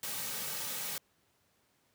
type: noise with comb filter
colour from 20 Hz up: white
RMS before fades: -38 dBFS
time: 0.03-0.98 s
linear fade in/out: 2 ms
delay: 2.9 ms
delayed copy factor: -0.55
effects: pink hiss -72 dBFS RMS until 1.94 s + high-pass 100 Hz 12 dB/octave

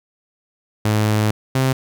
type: tone pair in turn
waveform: sawtooth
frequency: 106.9 / 131.6 Hz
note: A2 / C3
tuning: -49 / +10 cents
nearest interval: major third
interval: 359 cents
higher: second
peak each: -11 dBFS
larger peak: neither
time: 0.85-1.31 / 1.55-1.73 s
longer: first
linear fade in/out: 5 ms
effects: none

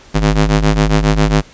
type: ring-modulated tone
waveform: sawtooth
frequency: 103.83 Hz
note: G#2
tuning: in tune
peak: -3 dBFS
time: 0.14-1.42 s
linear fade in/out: 20 ms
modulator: 55.6 Hz
effects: pink hiss -42 dBFS RMS until 1.53 s + resampled to 16000 Hz

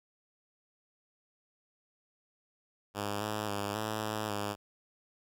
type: tone with pitch steps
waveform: 5% pulse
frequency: 102.6 / 106.4 / 101.9 / 108.3 / 107.6 / 102.9 Hz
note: G#2 / G#2 / G#2 / A2 / A2 / G#2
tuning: -21 / +42 / -32 / -27 / -38 / -16 cents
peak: -22 dBFS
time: 2.94-4.56 s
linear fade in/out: 50 ms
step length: 270 ms
effects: none

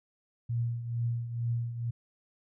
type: tone with tremolo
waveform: sine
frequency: 117.9 Hz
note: A#2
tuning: 20 cents sharp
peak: -26 dBFS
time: 0.49-1.91 s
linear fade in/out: 10 ms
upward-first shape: triangle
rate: 2.2 Hz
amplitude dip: 70%
effects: none

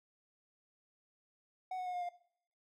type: tone with pitch steps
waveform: triangle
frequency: 744 / 733.8 / 723.7 / 713.7 / 703.9 Hz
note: F#5 / F#5 / F#5 / F5 / F5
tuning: +9 / -15 / -39 / +37 / +13 cents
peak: -35 dBFS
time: 1.71-2.09 s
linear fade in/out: 5 ms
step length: 76 ms
effects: noise-tail reverb RT60 0.6 s tail -17 dB re dry

